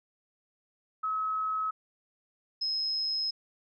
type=tone pair in turn; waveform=sine; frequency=1284 / 5136 Hz; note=E6 / E8; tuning=-46 / -46 cents; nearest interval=2 octaves; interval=2400 cents; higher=second; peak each=-28 dBFS; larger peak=neither; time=1.03-1.71 / 2.61-3.31 s; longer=second; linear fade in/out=10 ms; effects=none